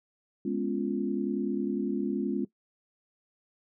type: chord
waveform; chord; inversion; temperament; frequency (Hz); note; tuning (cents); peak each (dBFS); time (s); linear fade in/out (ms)
sine; C# dominant seventh; second; equal; 207.7 / 246.9 / 277.2 / 349.2; G#3 / B3 / C#4 / E#4; 0 / 0 / 0 / 0; -32 / -34 / -32 / -33; 0.45-2.45; 5
effects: noise-tail reverb RT60 0.1 s tail -18 dB re dry